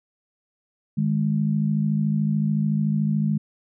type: tone pair together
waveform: sine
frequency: 154 / 207.7 Hz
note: D#3 / G#3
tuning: -17 / 0 cents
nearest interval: perfect fourth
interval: 517 cents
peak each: -22 dBFS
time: 0.97-3.38 s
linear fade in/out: 10 ms
effects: none